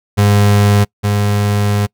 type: tone pair in turn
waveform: 35% pulse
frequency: 102.3 / 102.68 Hz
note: G#2 / G#2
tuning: -26 / -19 cents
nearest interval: unison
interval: 7 cents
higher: second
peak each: -6 / -10 dBFS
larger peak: first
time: 0.17-0.85 / 1.03-1.87 s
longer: second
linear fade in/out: 20 ms
effects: noise-tail reverb RT60 0.1 s tail -26 dB re dry